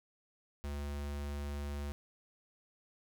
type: tone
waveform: square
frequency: 72 Hz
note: D2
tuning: 34 cents flat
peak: -38 dBFS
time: 0.64-1.92 s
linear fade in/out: 0 ms
effects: none